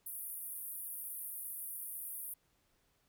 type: band-pass noise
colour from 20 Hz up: white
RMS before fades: -44 dBFS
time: 0.06-2.34 s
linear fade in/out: 5 ms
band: 9500 to 16000 Hz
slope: 96 dB/octave
effects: pink hiss -75 dBFS RMS until 3.08 s